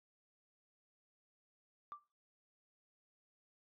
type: tone with exponential decay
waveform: sine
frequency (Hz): 1174.7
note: D6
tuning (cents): 0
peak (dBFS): -40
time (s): 1.92-2.04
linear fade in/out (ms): 0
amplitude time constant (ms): 25
effects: noise-tail reverb RT60 0.4 s tail -22 dB re dry + tanh soft clip ceiling -37 dBFS